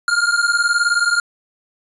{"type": "beating tone pair", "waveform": "square", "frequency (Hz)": [1400, 1419], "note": ["F6", "F6"], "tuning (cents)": [4, 27], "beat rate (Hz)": 19, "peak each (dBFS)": -18, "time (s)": [0.08, 1.2], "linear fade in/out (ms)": 2, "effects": ["resampled to 24000 Hz"]}